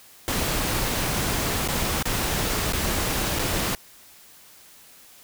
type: noise with dropouts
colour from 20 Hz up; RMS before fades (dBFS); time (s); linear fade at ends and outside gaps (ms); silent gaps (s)
pink; -25; 0.28-3.75; 0; 1.676-1.686 / 2.026-2.055 / 2.724-2.733 / 3.388-3.394
effects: white hiss -50 dBFS RMS until 5.23 s